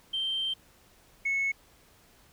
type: tone pair in turn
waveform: sine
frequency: 3136 / 2198 Hz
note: G7 / C#7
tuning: 0 / -15 cents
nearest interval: tritone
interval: 615 cents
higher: first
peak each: -27 / -24 dBFS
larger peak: second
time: 0.13-0.54 / 1.25-1.52 s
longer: first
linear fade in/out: 10 ms
effects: tanh soft clip ceiling -23 dBFS + pink hiss -60 dBFS RMS until 2.32 s